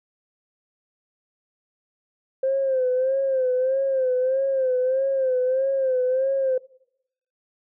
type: tone with vibrato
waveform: sine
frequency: 523.3 Hz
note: C5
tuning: in tune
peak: -18 dBFS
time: 2.43-6.58 s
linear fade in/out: 5 ms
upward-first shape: sine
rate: 1.6 Hz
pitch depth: 67 cents each way
effects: noise-tail reverb RT60 0.8 s tail -24 dB re dry + tanh soft clip ceiling -14 dBFS